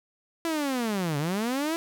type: linear two-way sweep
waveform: sawtooth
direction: down then up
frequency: 337.3 to 138.59 to 337.3 Hz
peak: -22 dBFS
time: 0.45-1.76 s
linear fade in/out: 0 ms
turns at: 1.18 s
effects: none